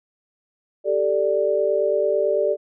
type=chord; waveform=sine; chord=G suspended second; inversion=none; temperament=just; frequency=392 / 441 / 588 Hz; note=G4 / A4 / D5; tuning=0 / +4 / +2 cents; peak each=-23 / -23 / -20 dBFS; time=0.84-2.57 s; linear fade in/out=50 ms; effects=none